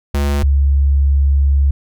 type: tone pair in turn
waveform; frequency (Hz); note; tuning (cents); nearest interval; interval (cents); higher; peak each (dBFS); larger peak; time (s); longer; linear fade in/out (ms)
square / sine; 71.1 / 69.68; C#2 / C#2; +45 / +10; unison; 35; first; -14 / -9; second; 0.14-0.43 / 0.43-1.71; second; 5
effects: none